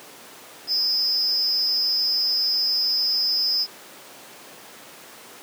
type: tone with amplitude modulation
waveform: triangle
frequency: 5070 Hz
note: D#8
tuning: 32 cents sharp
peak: -14 dBFS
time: 0.67-3.67 s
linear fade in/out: 50 ms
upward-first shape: sine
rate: 253 Hz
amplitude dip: 100%
effects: pink hiss -43 dBFS RMS until 5.42 s + high-pass 300 Hz 12 dB/octave